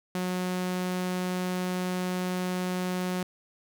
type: tone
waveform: sawtooth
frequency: 182.2 Hz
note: F#3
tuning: 26 cents flat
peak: -24 dBFS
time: 0.15-3.23 s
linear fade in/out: 2 ms
effects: none